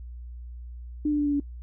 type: tone with pitch steps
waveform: sine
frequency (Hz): 298.5 / 295.2 / 292 / 288.8 / 285.7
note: D4 / D4 / D4 / D4 / D4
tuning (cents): +28 / +9 / -10 / -29 / -48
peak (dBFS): -21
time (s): 1.05-1.4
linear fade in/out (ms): 5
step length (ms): 70
effects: noise-tail reverb RT60 0.1 s tail -22 dB re dry + added 60 Hz sine -37 dBFS peak until 1.62 s